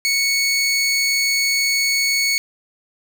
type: tone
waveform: 20% pulse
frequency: 2217 Hz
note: C#7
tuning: in tune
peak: -11 dBFS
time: 0.05-2.38 s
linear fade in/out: 0 ms
effects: none